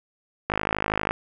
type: click train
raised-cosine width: 0.5 ms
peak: -8 dBFS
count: 33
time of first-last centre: 0.5-1.11 s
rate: 52.5 Hz
effects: none